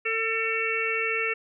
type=harmonic tone; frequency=448.8 Hz; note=A4; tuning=34 cents sharp; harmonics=1 / 3 / 4 / 5 / 6; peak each=-31 / -33 / -33 / -29 / -29 dBFS; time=0.05-1.34 s; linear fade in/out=10 ms; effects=none